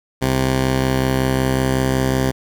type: tone pair together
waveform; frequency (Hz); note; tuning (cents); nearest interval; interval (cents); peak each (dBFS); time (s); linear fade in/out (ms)
10% pulse; 65.41 / 130.81; C2 / C3; 0 / 0; octave; 1200; -12; 0.21-2.32; 20
effects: none